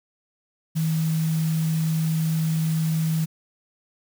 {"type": "tone in noise", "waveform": "sine", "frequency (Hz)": 160, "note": "D#3", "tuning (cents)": 49, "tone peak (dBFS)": -20, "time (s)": [0.75, 3.26], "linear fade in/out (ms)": 20, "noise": "white", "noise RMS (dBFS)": -38, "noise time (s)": [0.75, 3.26], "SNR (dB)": 15, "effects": []}